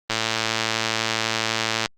click train, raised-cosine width 0.2 ms, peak -4 dBFS, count 198, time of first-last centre 0.1-1.859 s, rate 112 Hz, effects Opus 32 kbps

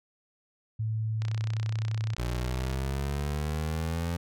sine tone, 110 Hz, A2, in tune, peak -27 dBFS, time 0.79-2.15 s, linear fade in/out 10 ms
click train, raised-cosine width 0.2 ms, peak -22 dBFS, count 49, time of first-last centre 1.22-2.734 s, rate 31.7 Hz
25% pulse exponential sweep, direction up, 59 to 86.2 Hz, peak -25 dBFS, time 2.18-4.17 s, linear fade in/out 10 ms
effects none

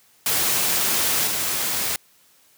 white noise with level steps, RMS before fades -21 / -24 dBFS, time 0.26-1.96 s, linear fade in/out 2 ms, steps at 1.26 s, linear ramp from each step 20 ms, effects white hiss -57 dBFS RMS until 2.57 s + high-pass 80 Hz 12 dB/octave

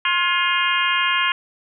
harmonic tone with a mistuned harmonic, 354 Hz, F4, 23 cents sharp, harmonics 3 / 4 / 5 / 6 / 7 / 8 / 9, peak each -22 / -26 / -24 / -25 / -26 / -24 / -28 dBFS, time 0.05-1.32 s, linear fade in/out 2 ms, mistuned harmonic 5, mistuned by -67 cents, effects none

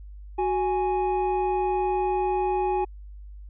triangle tone pair together, 370 / 830.6 Hz, F#4 / G#5, 0 / 0 cents, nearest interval octave + major second, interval 1400 cents, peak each -23 dBFS, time 0.38-2.85 s, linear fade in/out 10 ms, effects added 50 Hz sine -39 dBFS peak until 3.49 s + resampled to 8000 Hz

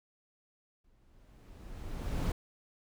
brown noise with exponential growth, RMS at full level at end -29 dBFS, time 0.84-2.32 s, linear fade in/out 5 ms, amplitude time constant 320 ms, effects none

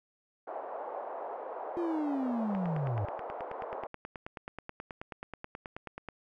white band-pass noise, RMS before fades -40 dBFS, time 0.47-3.87 s, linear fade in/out 5 ms, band 480 to 850 Hz, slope 24 dB/octave
triangle linear sweep, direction down, 352.1 to 97.1 Hz, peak -28 dBFS, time 1.77-3.05 s, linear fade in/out 0 ms
click train, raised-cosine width 0.5 ms, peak -25 dBFS, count 34, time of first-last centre 2.55-6.087 s, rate 9.33 Hz
effects none

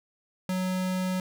square tone, 185 Hz, F#3, in tune, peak -27 dBFS, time 0.49-1.2 s, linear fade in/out 2 ms, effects none

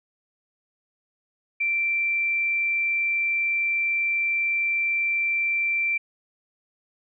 sine tone, 2349 Hz, D7, in tune, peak -21 dBFS, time 1.6-5.98 s, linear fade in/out 10 ms, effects none

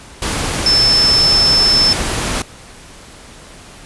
sine tone in noise, 5280 Hz, E8, 2 cents sharp, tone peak -9 dBFS, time 0.66-1.93 s, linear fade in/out 2 ms, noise pink, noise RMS -19 dBFS, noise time 0.22-2.42 s, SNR +7 dB, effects pink hiss -38 dBFS RMS until 3.85 s + resampled to 24000 Hz

